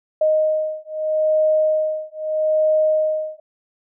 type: beating tone pair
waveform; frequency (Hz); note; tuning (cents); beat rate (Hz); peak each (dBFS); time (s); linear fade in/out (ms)
sine; 621 / 621.79; D#5 / D#5; -3 / -1; 0.79; -19; 0.21-3.4; 5
effects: none